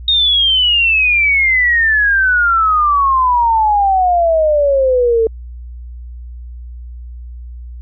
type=exponential sweep; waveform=sine; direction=down; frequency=3729 to 442.6 Hz; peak=-9 dBFS; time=0.08-5.27 s; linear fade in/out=2 ms; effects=added 60 Hz sine -27 dBFS peak until 7.81 s